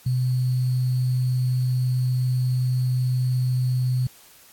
sine tone with sample-and-hold, 127 Hz, B2, 49 cents sharp, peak -19 dBFS, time 0.06-4.07 s, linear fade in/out 5 ms, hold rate 4410 Hz, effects white hiss -51 dBFS RMS until 4.52 s + AAC 64 kbps

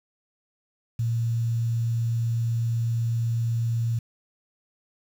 sine tone with quantisation, 116 Hz, A#2, 8 cents flat, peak -22 dBFS, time 0.99-3.99 s, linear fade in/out 5 ms, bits 8, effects none

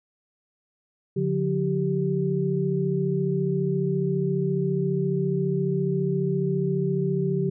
sine tone cluster, 144.5 / 179.1 / 389.7 Hz, D3 / F3 / G4, -28 / +44 / -10 cents, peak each -26 dBFS, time 1.16-7.5 s, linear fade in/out 10 ms, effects none

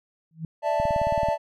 sine tone with exponential growth, 161.2 Hz, E3, 38 cents flat, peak -25 dBFS, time 0.31-0.45 s, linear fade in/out 2 ms, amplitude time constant 30 ms
triangle chord, D suspended second, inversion none, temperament equal, 587.3 / 659.3 / 880 Hz, D5 / E5 / A5, 0 / 0 / 0 cents, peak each -24 dBFS, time 0.62-1.38 s, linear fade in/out 50 ms
click train, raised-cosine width 5 ms, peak -20 dBFS, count 10, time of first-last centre 0.8-1.286 s, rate 18.5 Hz
effects none

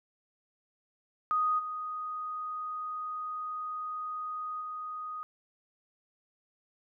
sine tone with level steps, 1244.5 Hz, D#6, in tune, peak -25 / -34 / -36 dBFS, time 1.31-5.23 s, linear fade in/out 0 ms, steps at 1.58 / 4.6 s, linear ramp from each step 20 ms, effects none

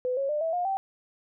sine tone with pitch steps, 503 / 548.5 / 598.2 / 652.3 / 711.3 / 775.7 Hz, B4 / C#5 / D5 / E5 / F5 / G5, +32 / -18 / +32 / -18 / +32 / -18 cents, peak -25 dBFS, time 0.05-0.77 s, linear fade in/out 0 ms, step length 120 ms, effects none

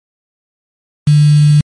sine tone with quantisation, 148.5 Hz, D3, 20 cents sharp, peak -4 dBFS, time 1.07-1.61 s, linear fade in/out 5 ms, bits 4, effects MP3 48 kbps

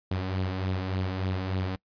sawtooth tone with flanger, 93.7 Hz, F#2, 22 cents sharp, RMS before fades -30 dBFS, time 0.11-1.76 s, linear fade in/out 5 ms, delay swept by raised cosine 0.24 to 4.04 ms, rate 3.4 Hz, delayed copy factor +0.5, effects noise-tail reverb RT60 0.1 s tail -24 dB re dry + resampled to 11025 Hz

